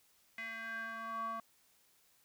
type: tone with band-pass filter sweep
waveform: square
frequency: 226.2 Hz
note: A3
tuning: 48 cents sharp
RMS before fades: -42 dBFS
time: 0.38-1.4 s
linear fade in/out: 2 ms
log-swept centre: 2100 to 1000 Hz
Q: 6.3
effects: white hiss -70 dBFS RMS until 2.24 s